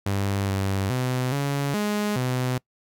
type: tone with pitch steps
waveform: sawtooth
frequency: 99.1 / 97.3 / 127.1 / 141 / 208.4 / 126.9 Hz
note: G2 / G2 / C3 / C#3 / G#3 / B2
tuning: +19 / -12 / -50 / +30 / +6 / +47 cents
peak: -19 dBFS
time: 0.06-2.58 s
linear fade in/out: 5 ms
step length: 420 ms
effects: noise-tail reverb RT60 0.1 s tail -23 dB re dry